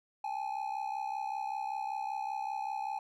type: ring-modulated tone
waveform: triangle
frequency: 831 Hz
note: G#5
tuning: 1 cent sharp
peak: -29 dBFS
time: 0.24-2.99 s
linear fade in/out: 2 ms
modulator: 32.6 Hz
effects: none